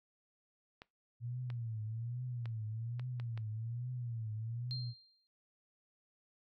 clicks, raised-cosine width 0.3 ms, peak -33 dBFS, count 6, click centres 0.819 / 1.502 / 2.457 / 2.996 / 3.199 / 3.376 s
sine tone with vibrato, 116.54 Hz, A#2, in tune, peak -38 dBFS, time 1.2-4.94 s, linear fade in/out 50 ms, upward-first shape triangle, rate 1.2 Hz, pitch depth 150 cents each way
sine tone with exponential decay, 4186 Hz, C8, in tune, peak -38 dBFS, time 4.71-5.27 s, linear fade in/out 0 ms, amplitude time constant 120 ms
effects noise-tail reverb RT60 0.2 s tail -21 dB re dry

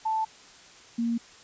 sine tone pair in turn, 880 / 233.1 Hz, A5 / A#3, 0 / 0 cents, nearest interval octave + major seventh, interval 2300 cents, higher first, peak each -24 dBFS, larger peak neither, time 0.05-0.25 / 0.98-1.18 s, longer neither, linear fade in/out 10 ms, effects white hiss -51 dBFS RMS until 1.43 s + resampled to 16000 Hz

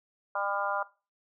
harmonic tone, 200.4 Hz, G3, 38 cents sharp, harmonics 3 / 4 / 5 / 6 / 7, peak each -35 / -35 / -35 / -35 / -35 dBFS, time 0.35-0.83 s, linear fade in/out 5 ms, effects noise-tail reverb RT60 0.3 s tail -18 dB re dry

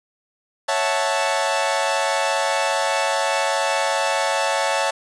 sawtooth chord, F# minor seventh, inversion second, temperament equal, 554.4 / 659.3 / 740 / 880 Hz, C#5 / E5 / F#5 / A5, 0 / 0 / 0 / 0 cents, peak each -20 / -21 / -24 / -19 dBFS, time 0.68-4.91 s, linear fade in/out 10 ms, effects resampled to 22050 Hz + 7-bit

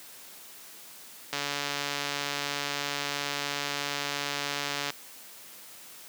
click train, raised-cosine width 0.2 ms, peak -13 dBFS, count 512, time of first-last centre 1.33-4.903 s, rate 143 Hz, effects white hiss -48 dBFS RMS until 6.08 s + high-pass 150 Hz 12 dB/octave

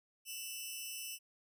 10% pulse tone pair together, 2669 / 2960 Hz, E7 / F#7, +21 / 0 cents, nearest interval major second, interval 179 cents, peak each -36 / -37 dBFS, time 0.25-1.19 s, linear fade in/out 50 ms, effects none

